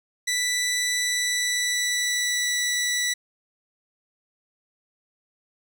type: tone with pitch glide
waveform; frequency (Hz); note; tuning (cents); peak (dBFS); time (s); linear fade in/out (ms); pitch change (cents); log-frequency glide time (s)
15% pulse; 1975.5 to 1963; B6 to B6; 0 to -11; -16; 0.27-3.14; 10; -11; 0.89-2.61
effects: none